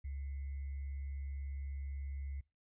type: tone with sample-and-hold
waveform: sine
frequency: 69.1 Hz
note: C#2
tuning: 5 cents flat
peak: -39 dBFS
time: 0.04-2.41 s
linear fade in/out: 10 ms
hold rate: 2100 Hz
effects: noise-tail reverb RT60 0.3 s tail -24 dB re dry + resampled to 8000 Hz